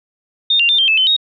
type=tone with pitch steps; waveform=sine; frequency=3654 / 2780 / 3592 / 3161 / 2619 / 3060 / 3752 Hz; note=A#7 / F7 / A7 / G7 / E7 / G7 / A#7; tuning=-35 / -9 / +35 / +14 / -12 / -42 / +11 cents; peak=-10 dBFS; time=0.5-1.165 s; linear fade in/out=5 ms; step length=95 ms; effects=none